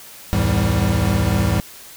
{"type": "tone cluster", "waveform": "square", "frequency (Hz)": [66.9, 82.7, 106.9, 162.1, 196.9], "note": ["C2", "E2", "A2", "E3", "G3"], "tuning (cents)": [39, 6, -49, -29, 8], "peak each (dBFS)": [-25, -23, -20, -25, -23], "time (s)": [0.33, 1.6], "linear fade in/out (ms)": 0, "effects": ["white hiss -40 dBFS RMS until 1.96 s"]}